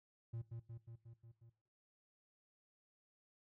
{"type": "tone with echo", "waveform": "triangle", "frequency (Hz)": 115.4, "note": "A#2", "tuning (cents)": -17, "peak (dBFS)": -40, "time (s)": [0.33, 0.42], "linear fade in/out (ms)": 10, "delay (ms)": 180, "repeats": 6, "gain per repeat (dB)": -3, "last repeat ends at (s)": 1.5, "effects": ["noise-tail reverb RT60 0.5 s tail -18 dB re dry"]}